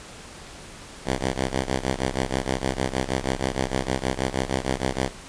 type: ring-modulated tone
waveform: 5% pulse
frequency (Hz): 65.4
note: C2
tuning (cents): 0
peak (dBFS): -10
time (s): 1.04-5.13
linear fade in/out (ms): 50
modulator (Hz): 35.9
effects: pink hiss -42 dBFS RMS until 5.28 s + resampled to 22050 Hz